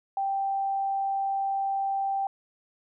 sine tone, 784 Hz, G5, in tune, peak -25 dBFS, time 0.17-2.27 s, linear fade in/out 2 ms, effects none

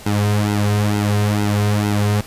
sawtooth tone with flanger, 103.7 Hz, G#2, 2 cents flat, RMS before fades -17 dBFS, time 0.06-2.21 s, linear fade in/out 5 ms, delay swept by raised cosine 1.7 to 3.6 ms, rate 2.2 Hz, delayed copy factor -0.85, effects pink hiss -38 dBFS RMS until 2.26 s + resampled to 32000 Hz

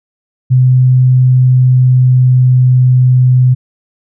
sine tone with pitch glide, 127.8 to 126.92 Hz, C3 to B2, -40 to +48 cents, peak -4 dBFS, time 0.5-3.55 s, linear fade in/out 20 ms, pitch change -12 cents, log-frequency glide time 1.13-2.75 s, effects none

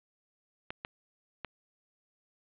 clicks, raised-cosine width 0.3 ms, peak -20 dBFS, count 3, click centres 0.705 / 0.849 / 1.447 s, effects resampled to 8000 Hz + 8-bit

